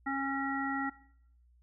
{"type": "harmonic tone", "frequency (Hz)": 273.4, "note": "C#4", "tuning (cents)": -24, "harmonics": [1, 3, 5, 7], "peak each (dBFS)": [-35, -37, -37, -38], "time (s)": [0.06, 0.9], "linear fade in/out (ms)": 10, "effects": ["noise-tail reverb RT60 0.7 s tail -21 dB re dry", "added 60 Hz sine -61 dBFS peak until 1.62 s"]}